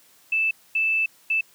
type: tone bursts at uneven times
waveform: sine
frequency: 2637 Hz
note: E7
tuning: in tune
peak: -19 dBFS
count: 3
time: 0.32-0.51 / 0.75-1.06 / 1.3-1.41 s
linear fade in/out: 5 ms
effects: white hiss -56 dBFS RMS until 1.54 s + high-pass 100 Hz 12 dB/octave